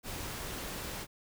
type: noise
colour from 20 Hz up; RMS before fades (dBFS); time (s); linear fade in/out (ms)
pink; -40; 0.03-1.07; 50
effects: none